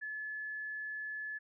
sine tone, 1720 Hz, A6, 40 cents flat, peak -38 dBFS, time 0.01-1.39 s, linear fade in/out 20 ms, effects none

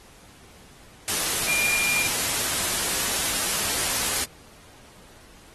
sine tone in noise, 2400 Hz, D7, 37 cents sharp, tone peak -23 dBFS, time 1.47-2.07 s, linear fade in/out 0 ms, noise white, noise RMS -25 dBFS, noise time 1.08-4.24 s, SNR -1 dB, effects pink hiss -51 dBFS RMS until 5.54 s + AAC 32 kbps

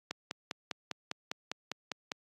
click train, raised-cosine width 0.2 ms, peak -17 dBFS, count 11, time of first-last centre 0.11-2.118 s, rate 4.98 Hz, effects high-pass 150 Hz 12 dB/octave + Opus 48 kbps

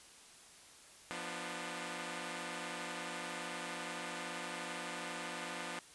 5% pulse chord, B diminished, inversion second, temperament equal with one note detuned, 174.61 / 246.9 / 298.5 Hz, F3 / B3 / D4, 0 / 0 / +28 cents, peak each -34 dBFS, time 1.11-5.79 s, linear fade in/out 0 ms, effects white hiss -58 dBFS RMS until 5.94 s + resampled to 24000 Hz

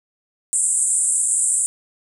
pink band-pass noise, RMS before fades -19 dBFS, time 0.53-1.66 s, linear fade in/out 0 ms, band 7600 to 9600 Hz, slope 96 dB/octave, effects none

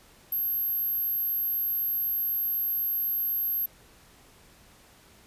sine tone, 12544 Hz, G9, in tune, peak -25 dBFS, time 0.32-3.66 s, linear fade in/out 5 ms, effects pink hiss -56 dBFS RMS until 5.26 s + resampled to 32000 Hz

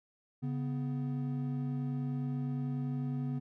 triangle tone pair together, 140.2 / 249.5 Hz, C#3 / B3, +20 / +18 cents, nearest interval minor seventh, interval 998 cents, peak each -32 / -35 dBFS, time 0.42-3.4 s, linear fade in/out 20 ms, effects none

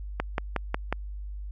click train, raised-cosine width 0.5 ms, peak -11 dBFS, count 5, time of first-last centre 0.2-0.926 s, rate 5.51 Hz, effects added 50 Hz sine -34 dBFS peak until 1.51 s

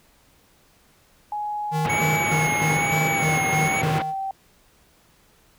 sine tone with pitch glide, 836 to 775.5 Hz, G#5 to G5, +11 to -19 cents, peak -25 dBFS, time 1.32-4.31 s, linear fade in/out 2 ms, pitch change -130 cents, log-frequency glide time 2.57-3.45 s
square tone with tremolo, 155.56 Hz, D#3, in tune, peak -23 dBFS, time 1.71-4.14 s, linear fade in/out 50 ms, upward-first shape square, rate 3.3 Hz, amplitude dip 80%
pink band-pass noise, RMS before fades -28 dBFS, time 1.85-4.02 s, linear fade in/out 0 ms, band 100 to 3000 Hz, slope 24 dB/octave
square tone with vibrato, 2217 Hz, C#7, in tune, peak -24 dBFS, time 1.89-3.82 s, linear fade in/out 10 ms, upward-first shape sine, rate 1.1 Hz, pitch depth 49 cents each way
effects pink hiss -58 dBFS RMS until 5.58 s

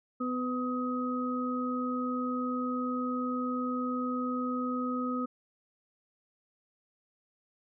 sine tone cluster, 251.4 / 500 / 1260 Hz, B3 / B4 / D#6, +31 / +21 / +21 cents, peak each -31 / -39 / -35 dBFS, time 0.2-5.26 s, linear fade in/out 10 ms, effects none

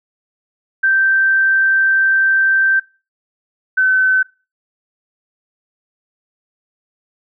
sine tone pair in turn, 1562 / 1523.7 Hz, G6 / G6, -7 / -50 cents, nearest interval unison, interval 43 cents, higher first, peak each -10 dBFS, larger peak neither, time 0.83-2.8 / 3.77-4.23 s, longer first, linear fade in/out 10 ms, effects noise-tail reverb RT60 0.3 s tail -20 dB re dry

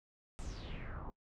brown noise with low-pass filter sweep, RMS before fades -44 dBFS, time 0.39-1.1 s, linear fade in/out 0 ms, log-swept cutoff 8400 to 880 Hz, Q 4.9, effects noise-tail reverb RT60 0.1 s tail -22 dB re dry

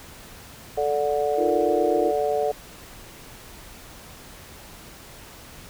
harmonic tone, 146.2 Hz, D3, 7 cents flat, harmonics 3 / 4 / 5, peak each -24 / -25 / -26 dBFS, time 0.77-2.52 s, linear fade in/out 10 ms
sine chord, Eb suspended second, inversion none, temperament just, 311.1 / 350 / 466.7 Hz, Eb4 / F4 / Bb4, 0 / +4 / +2 cents, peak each -28 / -26 / -25 dBFS, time 1.36-2.13 s, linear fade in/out 50 ms
effects pink hiss -44 dBFS RMS until 5.69 s

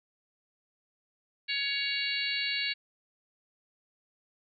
harmonic tone with a mistuned harmonic, 560 Hz, C#5, 18 cents sharp, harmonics 3 / 4 / 5 / 6 / 7 / 8, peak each -38 / -34 / -35 / -43 / -35 / -36 dBFS, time 1.48-2.74 s, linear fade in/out 20 ms, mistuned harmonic 8, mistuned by -19 cents, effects none

